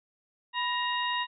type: harmonic tone with a mistuned harmonic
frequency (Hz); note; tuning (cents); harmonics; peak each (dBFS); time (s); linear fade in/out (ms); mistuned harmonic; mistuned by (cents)
939; A#5; +12; 1 / 2 / 3 / 4; -30 / -33 / -35 / -36; 0.53-1.27; 50; 1; +88
effects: none